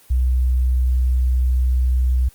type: tone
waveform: sine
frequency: 63 Hz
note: B1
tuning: 35 cents sharp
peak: -14 dBFS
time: 0.1-2.29 s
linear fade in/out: 10 ms
effects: white hiss -50 dBFS RMS until 2.34 s + Opus 24 kbps